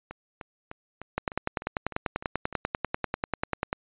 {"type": "two click trains", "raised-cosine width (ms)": 0.5, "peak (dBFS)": [-11, -23], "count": [27, 9], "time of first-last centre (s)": [[1.18, 3.729], [0.11, 2.527]], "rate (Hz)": [10.2, 3.31], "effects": ["resampled to 8000 Hz"]}